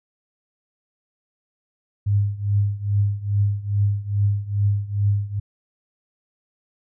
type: tone with tremolo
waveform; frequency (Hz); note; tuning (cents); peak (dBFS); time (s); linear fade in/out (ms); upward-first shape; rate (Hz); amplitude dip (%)
sine; 101.7; G#2; -36; -14; 2.06-5.4; 10; triangle; 2.4; 90
effects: none